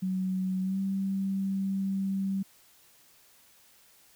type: tone with pitch glide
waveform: sine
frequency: 187 to 193.93 Hz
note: F#3 to G3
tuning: +19 to -18 cents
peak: -27 dBFS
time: 0.02-2.43 s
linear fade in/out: 10 ms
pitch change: +63 cents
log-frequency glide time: 0.62-0.79 s
effects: white hiss -60 dBFS RMS until 4.15 s